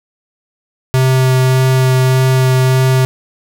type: tone with vibrato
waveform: square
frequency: 130 Hz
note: C3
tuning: 11 cents flat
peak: -9 dBFS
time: 0.94-3.05 s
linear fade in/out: 0 ms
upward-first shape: sine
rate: 1.7 Hz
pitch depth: 8 cents each way
effects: none